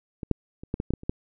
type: clicks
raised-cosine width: 3 ms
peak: -20 / -8 / -26 / -13 / -15 / -14 / -13 / -29 / -12 dBFS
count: 9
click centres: 0.232 / 0.313 / 0.635 / 0.741 / 0.801 / 0.906 / 0.937 / 1.034 / 1.095 s
effects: none